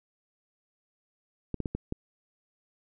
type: clicks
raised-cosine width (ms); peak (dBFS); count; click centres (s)
3; -18; 5; 1.543 / 1.603 / 1.658 / 1.75 / 1.924
effects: none